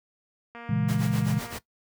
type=click train; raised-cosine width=0.5 ms; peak=-28 dBFS; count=240; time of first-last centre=0.55-1.567 s; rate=235 Hz
type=chord; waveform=sine; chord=A# half-diminished seventh; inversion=none; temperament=equal; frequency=116.54 / 138.59 / 164.81 / 207.7 Hz; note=A#2 / C#3 / E3 / G#3; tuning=0 / 0 / 0 / 0 cents; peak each=-28 dBFS; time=0.69-1.39 s; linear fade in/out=5 ms
type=noise with tremolo; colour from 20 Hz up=pink; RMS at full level=-35 dBFS; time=0.88-1.59 s; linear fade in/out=10 ms; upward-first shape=sine; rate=7.8 Hz; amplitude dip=75%
effects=noise-tail reverb RT60 0.1 s tail -17 dB re dry + high-pass 60 Hz 12 dB/octave

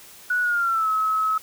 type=tone with pitch glide; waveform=sine; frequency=1470 to 1287.1 Hz; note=F#6 to E6; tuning=-12 to -42 cents; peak=-19 dBFS; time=0.3-1.38 s; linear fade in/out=5 ms; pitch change=-230 cents; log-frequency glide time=0.42-0.89 s; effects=white hiss -46 dBFS RMS until 1.42 s

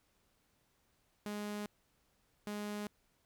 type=tone bursts at uneven times; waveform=sawtooth; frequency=207.7 Hz; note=G#3; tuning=in tune; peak=-35 dBFS; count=2; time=1.26-1.66 / 2.47-2.87 s; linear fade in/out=0 ms; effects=pink hiss -75 dBFS RMS until 3.25 s

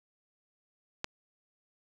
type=click; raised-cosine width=0.2 ms; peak=-15 dBFS; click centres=1.044 s; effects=none

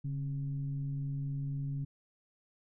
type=tone with frequency modulation; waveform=sine; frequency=141 Hz; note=C#3; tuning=30 cents sharp; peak=-33 dBFS; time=0.04-1.85 s; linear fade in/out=10 ms; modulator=129 Hz; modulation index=0.41; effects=none

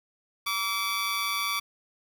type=tone with amplitude modulation; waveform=15% pulse; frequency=1152 Hz; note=D6; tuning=34 cents flat; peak=-18 dBFS; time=0.46-1.6 s; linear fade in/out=10 ms; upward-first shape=sine; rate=202 Hz; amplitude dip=55%; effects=8-bit

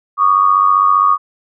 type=tone pair together; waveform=sine; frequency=1123 / 1218.2 Hz; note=C#6 / D#6; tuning=+22 / -37 cents; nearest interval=minor second; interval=141 cents; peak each=-11 dBFS; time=0.17-1.18 s; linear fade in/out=50 ms; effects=none

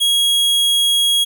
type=tone; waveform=45% pulse; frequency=3300 Hz; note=G#7; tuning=12 cents flat; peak=-12 dBFS; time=0-1.25 s; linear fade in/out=20 ms; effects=none

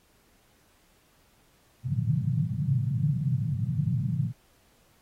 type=band-pass noise; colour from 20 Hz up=white; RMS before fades=-27 dBFS; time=1.83-4.33 s; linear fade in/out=50 ms; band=110 to 160 Hz; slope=48 dB/octave; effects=pink hiss -64 dBFS RMS until 5.01 s + AAC 48 kbps

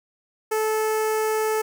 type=tone with notch filter; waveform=sawtooth; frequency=435.1 Hz; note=A4; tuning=19 cents flat; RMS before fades=-23 dBFS; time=0.51-1.62 s; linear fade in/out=10 ms; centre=3700 Hz; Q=0.94; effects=none

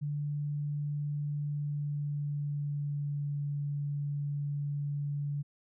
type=tone with pitch glide; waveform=sine; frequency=146.4 to 144.13 Hz; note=D3 to D3; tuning=-5 to -32 cents; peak=-31 dBFS; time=0.01-5.43 s; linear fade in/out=20 ms; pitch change=-27 cents; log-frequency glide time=1.46-3.39 s; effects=none

